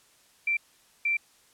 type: tone bursts at uneven times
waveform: sine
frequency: 2349 Hz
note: D7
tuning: in tune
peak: -23 dBFS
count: 2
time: 0.47-0.57 / 1.05-1.17 s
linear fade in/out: 5 ms
effects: white hiss -61 dBFS RMS until 1.53 s + low-pass 11000 Hz 12 dB/octave